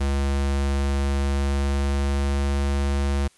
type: tone with pitch glide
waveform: square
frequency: 69.4 to 69.88 Hz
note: C#2 to C#2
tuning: +3 to +15 cents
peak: -21 dBFS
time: 0-3.28 s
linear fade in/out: 10 ms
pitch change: +12 cents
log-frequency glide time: 1.03-2.6 s
effects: white hiss -58 dBFS RMS until 3.37 s + resampled to 24000 Hz